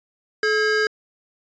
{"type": "tone pair together", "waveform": "square", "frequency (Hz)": [430, 1623.5], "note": ["A4", "G#6"], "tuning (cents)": [-40, -40], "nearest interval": "octave + major seventh", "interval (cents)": 2300, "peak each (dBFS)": -21, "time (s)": [0.43, 0.87], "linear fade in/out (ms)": 2, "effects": ["resampled to 16000 Hz"]}